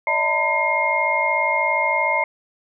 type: tone cluster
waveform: sine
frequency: 585 / 642 / 909 / 1002 / 2133 Hz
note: D5 / E5 / A#5 / B5 / C7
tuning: -7 / -46 / -44 / +25 / +33 cents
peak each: -27 / -26 / -23 / -26 / -20 dBFS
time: 0.07-2.24 s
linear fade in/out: 2 ms
effects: none